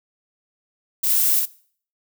violet noise with echo, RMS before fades -20 dBFS, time 1.03-1.4 s, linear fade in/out 10 ms, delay 58 ms, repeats 1, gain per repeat -2 dB, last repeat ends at 1.458 s, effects noise-tail reverb RT60 0.5 s tail -20 dB re dry

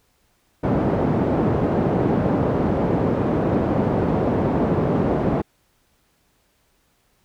pink band-pass noise, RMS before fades -20 dBFS, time 0.63-5.42 s, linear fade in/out 10 ms, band 130 to 600 Hz, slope 12 dB/octave, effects pink hiss -64 dBFS RMS until 7.24 s

